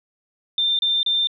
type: tone bursts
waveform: sine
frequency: 3588 Hz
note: A7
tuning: 33 cents sharp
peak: -17 dBFS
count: 3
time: 0.58-1.272 s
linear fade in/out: 2 ms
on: 210 ms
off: 31 ms
effects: none

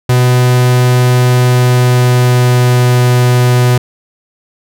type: tone with pitch glide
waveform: 45% pulse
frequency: 124.8 to 123.87 Hz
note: B2 to B2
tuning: +19 to +6 cents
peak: -6 dBFS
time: 0.09-3.78 s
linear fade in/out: 5 ms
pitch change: -13 cents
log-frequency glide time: 1.27-3 s
effects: none

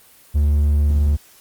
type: tone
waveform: triangle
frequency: 73.42 Hz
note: D2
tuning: in tune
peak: -11 dBFS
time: 0.34-1.17 s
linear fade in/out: 20 ms
effects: white hiss -49 dBFS RMS until 1.4 s + Opus 24 kbps

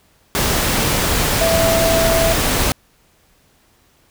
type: tone in noise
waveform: sine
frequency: 660 Hz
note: E5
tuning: 2 cents sharp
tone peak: -15 dBFS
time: 1.41-2.33 s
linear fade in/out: 0 ms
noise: pink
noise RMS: -17 dBFS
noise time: 0.35-2.72 s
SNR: -1 dB
effects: pink hiss -56 dBFS RMS until 4.1 s

